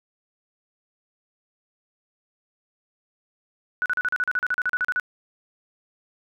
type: tone bursts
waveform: sine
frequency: 1478 Hz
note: F#6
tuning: 2 cents flat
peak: -20 dBFS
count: 16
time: 3.82-4.998 s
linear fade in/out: 0 ms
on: 38 ms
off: 38 ms
effects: none